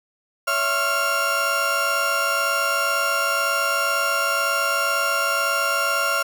35% pulse tone cluster, 562 / 663 / 1076 / 1388 Hz, C#5 / E5 / C6 / F6, +24 / +10 / +48 / -11 cents, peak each -27 / -27 / -28 / -19 dBFS, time 0.47-6.23 s, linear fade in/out 10 ms, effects none

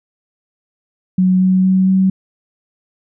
sine tone with pitch steps, 185 / 186.5 / 188.02 / 189.54 Hz, F#3 / F#3 / F#3 / F#3, 0 / +14 / +28 / +42 cents, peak -9 dBFS, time 1.18-2.1 s, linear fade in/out 5 ms, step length 230 ms, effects none

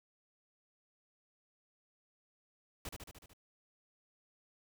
pink noise with echo, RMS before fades -43 dBFS, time 2.85-2.89 s, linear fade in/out 2 ms, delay 74 ms, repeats 6, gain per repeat -3 dB, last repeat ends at 3.334 s, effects none

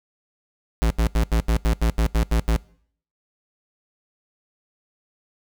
square tone bursts, 56.1 Hz, A1, 34 cents sharp, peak -17 dBFS, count 11, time 0.82-2.563 s, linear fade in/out 0 ms, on 83 ms, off 83 ms, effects noise-tail reverb RT60 0.6 s tail -23 dB re dry

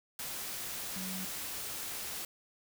sine tone in noise, 187.5 Hz, F#3, 23 cents sharp, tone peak -40 dBFS, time 0.96-1.25 s, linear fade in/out 2 ms, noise white, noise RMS -40 dBFS, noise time 0.19-2.25 s, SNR -3 dB, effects none

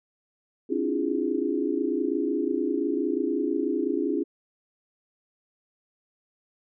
sine tone cluster, 266.7 / 295.3 / 325.5 / 351.3 / 412.2 Hz, C4 / D4 / E4 / F4 / G#4, +33 / +10 / -22 / +10 / -13 cents, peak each -30 dBFS, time 0.69-4.24 s, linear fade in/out 20 ms, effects none

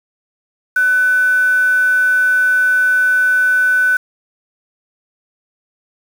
sine tone with quantisation, 1500 Hz, F#6, 23 cents sharp, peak -10 dBFS, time 0.76-3.97 s, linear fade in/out 5 ms, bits 5, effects none

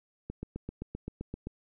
click train, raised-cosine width 3 ms, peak -24 dBFS, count 10, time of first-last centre 0.3-1.47 s, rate 7.69 Hz, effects none

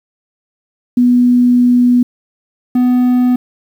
sine / triangle tone pair in turn, 245.5 / 248.8 Hz, B3 / B3, -10 / +13 cents, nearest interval unison, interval 23 cents, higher second, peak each -6 dBFS, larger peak neither, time 0.97-2.03 / 2.75-3.36 s, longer first, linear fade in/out 5 ms, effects 7-bit

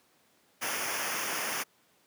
pink noise with comb filter, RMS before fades -33 dBFS, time 0.61-1.64 s, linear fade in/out 20 ms, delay 0.25 ms, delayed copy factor -0.75, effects pink hiss -66 dBFS RMS until 2.06 s + high-pass 200 Hz 12 dB/octave

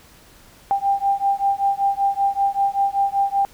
sine beating tone pair, 791 / 796.2 Hz, G5 / G5, +15 / +27 cents, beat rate 5.2 Hz, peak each -20 dBFS, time 0.71-3.45 s, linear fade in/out 0 ms, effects pink hiss -49 dBFS RMS until 3.53 s

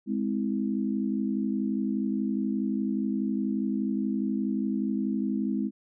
sine chord, Ab augmented, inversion none, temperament just, 207.7 / 259.6 / 324.5 Hz, Ab3 / C4 / E4, 0 / -13 / -27 cents, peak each -28 / -30 / -33 dBFS, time 0.06-5.71 s, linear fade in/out 50 ms, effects none

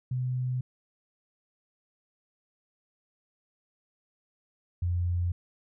sine tone pair in turn, 126.7 / 87.76 Hz, B2 / F2, +45 / +9 cents, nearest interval tritone, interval 636 cents, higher first, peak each -27 / -25 dBFS, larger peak second, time 0.11-0.61 / 4.82-5.32 s, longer neither, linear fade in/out 5 ms, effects none

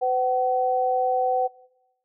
sine tone pair together, 507 / 757.2 Hz, B4 / F#5, +45 / +40 cents, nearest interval perfect fifth, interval 695 cents, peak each -24 / -22 dBFS, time 0.01-1.48 s, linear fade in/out 20 ms, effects noise-tail reverb RT60 0.9 s tail -22 dB re dry

